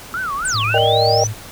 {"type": "tone with vibrato", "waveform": "sine", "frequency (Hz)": 1300, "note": "E6", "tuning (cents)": -24, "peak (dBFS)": -20, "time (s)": [0.14, 0.78], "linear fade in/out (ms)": 0, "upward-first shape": "sine", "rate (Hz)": 3.7, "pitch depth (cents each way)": 290}
{"type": "exponential two-way sweep", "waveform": "sine", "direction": "down then up", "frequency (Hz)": [9320, 2372, 6120], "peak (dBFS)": -19, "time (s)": [0.45, 1.27], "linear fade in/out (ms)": 2, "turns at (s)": 0.65}
{"type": "tone with pitch glide", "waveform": "sine", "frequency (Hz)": [108.1, 107.42], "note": ["A2", "A2"], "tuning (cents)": [-30, -41], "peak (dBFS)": -21, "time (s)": [0.53, 1.34], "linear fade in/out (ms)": 20, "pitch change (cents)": -11, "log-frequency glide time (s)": [1.05, 1.15]}
{"type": "chord", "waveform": "sine", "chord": "Eb major seventh", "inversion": "second", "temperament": "equal", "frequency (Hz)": [466.2, 587.3, 622.3, 784], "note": ["Bb4", "D5", "Eb5", "G5"], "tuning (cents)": [0, 0, 0, 0], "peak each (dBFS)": [-19, -20, -18, -17], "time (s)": [0.74, 1.24], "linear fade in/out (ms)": 2}
{"effects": ["pink hiss -36 dBFS RMS until 1.51 s"]}